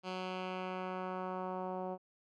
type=tone with low-pass filter sweep; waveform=10% pulse; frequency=185 Hz; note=F#3; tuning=in tune; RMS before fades=-40 dBFS; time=0.03-1.98 s; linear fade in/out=50 ms; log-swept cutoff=4100 to 700 Hz; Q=1.4; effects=none